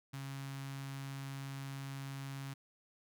sawtooth tone with notch filter, 136.9 Hz, C#3, 21 cents flat, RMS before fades -44 dBFS, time 0.13-2.54 s, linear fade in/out 10 ms, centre 480 Hz, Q 0.67, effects none

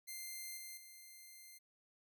5% pulse tone with level steps, 2092 Hz, C7, 1 cent flat, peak -35 / -38 / -45 dBFS, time 0.07-1.59 s, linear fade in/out 20 ms, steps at 0.57 / 0.77 s, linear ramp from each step 5 ms, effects none

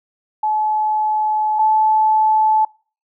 sine tone pair in turn, 858 / 867.5 Hz, A5 / A5, -44 / -25 cents, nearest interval unison, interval 19 cents, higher second, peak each -15 / -11 dBFS, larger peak second, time 0.43-1.59 / 1.59-2.65 s, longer first, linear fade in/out 5 ms, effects noise-tail reverb RT60 0.4 s tail -25 dB re dry

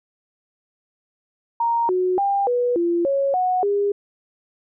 sine tone with pitch steps, 932 / 366.8 / 797 / 488.6 / 343.2 / 552 / 735 / 405.4 Hz, A#5 / F#4 / G5 / B4 / F4 / C#5 / F#5 / G#4, -1 / -15 / +28 / -19 / -30 / -7 / -12 / -42 cents, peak -17 dBFS, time 1.6-3.92 s, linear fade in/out 5 ms, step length 290 ms, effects none

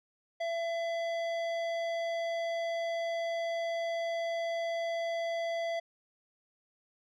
sine tone with hard clipping, 671 Hz, E5, 31 cents sharp, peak -33 dBFS, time 0.4-5.8 s, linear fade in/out 10 ms, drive 12 dB, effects resampled to 24000 Hz

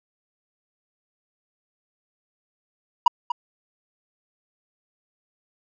triangle tone with echo, 960 Hz, B5, 49 cents flat, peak -8 dBFS, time 3.06-3.08 s, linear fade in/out 5 ms, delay 240 ms, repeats 1, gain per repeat -11 dB, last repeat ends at 3.32 s, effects resampled to 16000 Hz

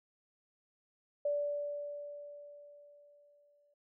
sine tone with exponential decay, 581 Hz, D5, 19 cents flat, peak -29 dBFS, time 1.25-3.74 s, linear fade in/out 5 ms, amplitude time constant 540 ms, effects none

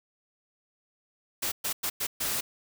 white noise bursts at uneven times, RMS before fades -30 dBFS, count 5, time 1.42-1.52 / 1.64-1.73 / 1.83-1.9 / 2-2.07 / 2.2-2.41 s, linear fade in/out 10 ms, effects none

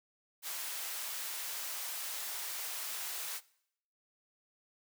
white high-pass noise, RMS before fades -40 dBFS, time 0.42-3.41 s, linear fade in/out 50 ms, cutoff 660 Hz, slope 12 dB/octave, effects noise-tail reverb RT60 0.7 s tail -21 dB re dry

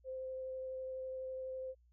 sine tone with vibrato, 520 Hz, C5, 11 cents flat, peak -40 dBFS, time 0.04-1.75 s, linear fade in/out 50 ms, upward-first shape sine, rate 12 Hz, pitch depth 8 cents each way, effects added 60 Hz sine -65 dBFS peak until 1.92 s

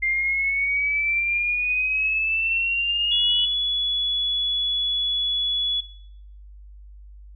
sine exponential sweep, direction up, 2097 to 2960 Hz, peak -20 dBFS, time 0.02-3.46 s, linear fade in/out 10 ms
sine tone, 3400 Hz, G#7, 40 cents sharp, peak -20 dBFS, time 3.11-5.81 s, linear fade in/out 10 ms
effects noise-tail reverb RT60 0.7 s tail -19 dB re dry + added 50 Hz sine -41 dBFS peak until 7.35 s

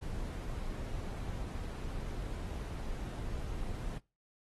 brown noise, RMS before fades -39 dBFS, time 0.01-3.99 s, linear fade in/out 20 ms, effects noise-tail reverb RT60 0.3 s tail -23 dB re dry + AAC 32 kbps

